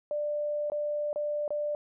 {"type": "tone with dropouts", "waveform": "sine", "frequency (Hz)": 592, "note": "D5", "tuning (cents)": 14, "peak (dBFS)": -28, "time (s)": [0.11, 1.75], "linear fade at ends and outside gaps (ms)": 1, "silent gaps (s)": [[0.7, 0.719], [1.13, 1.159], [1.479, 1.505]], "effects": []}